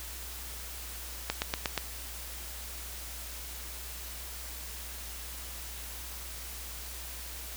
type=click train; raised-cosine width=0.2 ms; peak=-11 dBFS; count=5; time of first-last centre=1.3-1.777 s; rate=8.38 Hz; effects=added 60 Hz sine -44 dBFS peak until 7.56 s + white hiss -43 dBFS RMS until 7.56 s